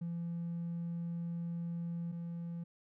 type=tone pair in turn; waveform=triangle; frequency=170 / 170 Hz; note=F3 / F3; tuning=-46 / -46 cents; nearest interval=unison; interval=0 cents; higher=neither; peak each=-33 / -36 dBFS; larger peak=first; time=0.01-2.12 / 2.12-2.64 s; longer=first; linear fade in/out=10 ms; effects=tanh soft clip ceiling -32 dBFS